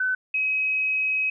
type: tone pair in turn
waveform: sine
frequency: 1512 / 2543 Hz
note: F#6 / D#7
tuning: +37 / +37 cents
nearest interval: major sixth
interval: 900 cents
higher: second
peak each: -21 dBFS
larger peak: neither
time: 0-0.15 / 0.34-1.3 s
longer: second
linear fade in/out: 5 ms
effects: none